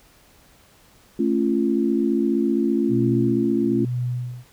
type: chord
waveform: sine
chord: A augmented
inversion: none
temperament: just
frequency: 220 / 275 / 343.8 Hz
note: A3 / C#4 / E#4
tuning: 0 / -14 / -27 cents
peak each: -22 dBFS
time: 1.19-3.85 s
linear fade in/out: 5 ms
type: tone with tremolo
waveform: sine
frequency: 123.4 Hz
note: B2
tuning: 1 cent flat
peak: -21 dBFS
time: 2.88-4.45 s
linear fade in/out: 50 ms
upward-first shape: sine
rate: 1.1 Hz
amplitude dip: 85%
effects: pink hiss -54 dBFS RMS until 4.52 s